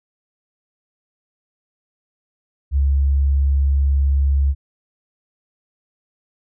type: tone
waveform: sine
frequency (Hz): 69.3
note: C#2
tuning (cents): 0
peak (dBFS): -13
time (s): 2.71-4.55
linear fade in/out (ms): 50
effects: none

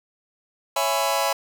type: chord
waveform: sawtooth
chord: C# minor seventh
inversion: none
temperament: just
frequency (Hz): 554.4 / 665.2 / 831.5 / 997.9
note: C#5 / E5 / G#5 / B5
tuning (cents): 0 / +16 / +2 / +18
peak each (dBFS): -22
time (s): 0.76-1.33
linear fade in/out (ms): 5
effects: none

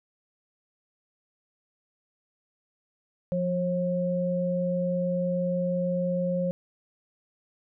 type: tone pair together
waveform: sine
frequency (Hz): 176.5 / 539.1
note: F3 / C#5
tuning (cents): +19 / -48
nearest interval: octave + perfect fifth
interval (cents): 1933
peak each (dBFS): -27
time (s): 3.32-6.51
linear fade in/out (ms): 0
effects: none

